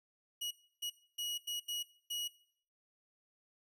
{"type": "tone bursts at uneven times", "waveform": "sawtooth", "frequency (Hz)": 2906, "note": "F#7", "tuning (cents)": -32, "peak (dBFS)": -34, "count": 6, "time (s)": [[0.41, 0.51], [0.82, 0.9], [1.18, 1.38], [1.47, 1.6], [1.68, 1.83], [2.1, 2.28]], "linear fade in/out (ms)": 10, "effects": ["noise-tail reverb RT60 0.6 s tail -19 dB re dry"]}